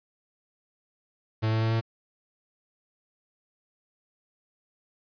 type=tone with pitch steps; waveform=45% pulse; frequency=110 / 111.02 / 112.05 / 113.09 Hz; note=A2 / A2 / A2 / A2; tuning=0 / +16 / +32 / +48 cents; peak=-23 dBFS; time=1.42-1.812 s; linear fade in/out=20 ms; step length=98 ms; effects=resampled to 11025 Hz + 10-bit